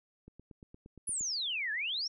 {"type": "click train", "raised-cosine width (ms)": 3, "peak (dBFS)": -38, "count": 9, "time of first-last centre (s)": [0.28, 1.209], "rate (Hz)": 8.61}
{"type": "exponential two-way sweep", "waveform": "sine", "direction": "down then up", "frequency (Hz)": [10450, 1661.2, 5720], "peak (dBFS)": -32, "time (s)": [1.07, 2.08], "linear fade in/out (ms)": 10, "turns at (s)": 1.72}
{"effects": []}